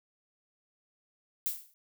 violet noise with exponential decay, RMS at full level -29 dBFS, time 1.46-1.74 s, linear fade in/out 0 ms, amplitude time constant 59 ms, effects none

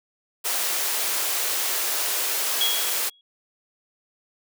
white high-pass noise, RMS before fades -25 dBFS, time 0.44-3.1 s, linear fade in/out 20 ms, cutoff 360 Hz, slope 24 dB/octave
sine tone with exponential decay, 3320 Hz, G#7, 1 cent flat, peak -18 dBFS, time 2.61-3.21 s, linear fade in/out 2 ms, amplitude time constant 130 ms
effects none

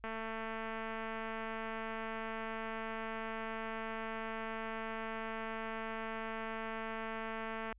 click train, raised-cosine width 0.5 ms, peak -27 dBFS, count 1715, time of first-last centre 0.04-7.726 s, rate 223 Hz, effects added 50 Hz sine -59 dBFS peak until 7.78 s + resampled to 8000 Hz

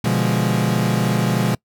40% pulse chord, B diminished seventh, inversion none, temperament equal, 123.47 / 146.83 / 174.61 / 207.7 Hz, B2 / D3 / F3 / Ab3, 0 / 0 / 0 / 0 cents, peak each -20 / -24 / -21 / -21 dBFS, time 0.04-1.55 s, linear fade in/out 5 ms, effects noise-tail reverb RT60 0.1 s tail -25 dB re dry

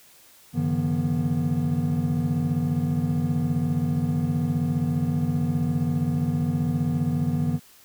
triangle tone cluster, 96.8 / 140.6 / 155.7 / 174.8 / 241.1 Hz, G2 / C#3 / D#3 / F3 / B3, -21 / +25 / +2 / +2 / -41 cents, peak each -30 / -27 / -23 / -30 / -25 dBFS, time 0.53-7.6 s, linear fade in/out 50 ms, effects white hiss -53 dBFS RMS until 7.84 s

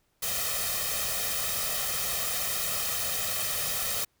white noise with comb filter, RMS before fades -30 dBFS, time 0.22-4.05 s, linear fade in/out 10 ms, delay 1.6 ms, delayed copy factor +0.85, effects pink hiss -72 dBFS RMS until 4.2 s

